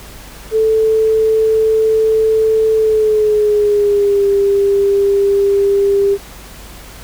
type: tone with pitch glide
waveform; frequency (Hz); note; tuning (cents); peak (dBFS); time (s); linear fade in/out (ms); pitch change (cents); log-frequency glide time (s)
sine; 440 to 398.8; A4 to G4; 0 to +30; -9; 0.51-6.18; 50; -170; 2.74-4.27
effects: added 50 Hz sine -37 dBFS peak until 7.03 s + pink hiss -36 dBFS RMS until 7.03 s